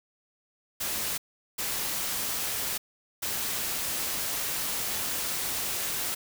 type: noise bursts at uneven times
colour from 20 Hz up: white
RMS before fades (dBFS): -31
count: 3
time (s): 0.8-1.18 / 1.58-2.78 / 3.22-6.15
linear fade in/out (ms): 10
effects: none